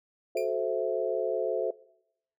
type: chord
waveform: sine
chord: F# half-diminished seventh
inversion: none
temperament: equal with one note detuned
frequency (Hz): 370 / 436 / 523.3 / 659.3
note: F#4 / A4 / C5 / E5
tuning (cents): 0 / -16 / 0 / 0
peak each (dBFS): -33 / -31 / -31 / -32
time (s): 0.35-1.71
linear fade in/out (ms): 5
type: tone with exponential decay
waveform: sawtooth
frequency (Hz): 2394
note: D7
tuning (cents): +33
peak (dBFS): -33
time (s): 0.37-0.53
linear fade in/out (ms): 1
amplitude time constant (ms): 33
effects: noise-tail reverb RT60 0.8 s tail -22 dB re dry